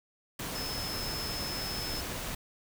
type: tone in noise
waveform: sine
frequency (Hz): 5210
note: E8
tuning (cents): -21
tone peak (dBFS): -37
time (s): 0.55-2.01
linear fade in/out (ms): 5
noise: pink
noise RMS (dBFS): -37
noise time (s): 0.39-2.35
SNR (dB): -3
effects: none